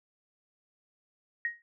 sine tone with exponential decay, 1878 Hz, A#6, 12 cents sharp, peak -25 dBFS, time 1.45-1.62 s, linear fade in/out 1 ms, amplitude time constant 35 ms, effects none

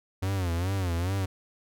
45% pulse tone with vibrato, 90.8 Hz, F#2, 32 cents flat, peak -26 dBFS, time 0.22-1.26 s, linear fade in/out 10 ms, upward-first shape sine, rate 2.4 Hz, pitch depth 140 cents each way, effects none

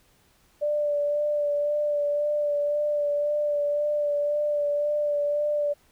sine tone with vibrato, 587.3 Hz, D5, in tune, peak -22 dBFS, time 0.61-5.74 s, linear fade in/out 20 ms, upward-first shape sine, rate 1.9 Hz, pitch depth 20 cents each way, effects pink hiss -62 dBFS RMS until 5.91 s

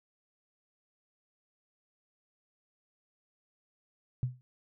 sine tone with exponential decay, 125.6 Hz, B2, 30 cents sharp, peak -24 dBFS, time 4.23-4.41 s, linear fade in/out 0 ms, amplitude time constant 39 ms, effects none

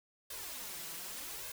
white noise with flanger, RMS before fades -44 dBFS, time 0.3-1.52 s, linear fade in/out 5 ms, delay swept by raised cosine 1.9 to 6.1 ms, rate 0.85 Hz, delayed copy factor +1, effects none

